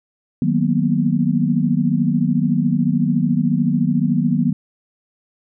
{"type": "chord", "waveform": "sine", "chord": "B major seventh", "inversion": "first", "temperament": "equal", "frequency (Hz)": [155.56, 185, 233.1, 246.9], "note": ["D#3", "F#3", "A#3", "B3"], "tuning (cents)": [0, 0, 0, 0], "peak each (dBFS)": -20, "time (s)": [0.42, 4.53], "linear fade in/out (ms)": 2, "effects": []}